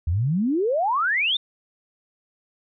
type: exponential sweep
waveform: sine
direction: up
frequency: 76 to 3713 Hz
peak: -19 dBFS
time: 0.07-1.37 s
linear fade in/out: 5 ms
effects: none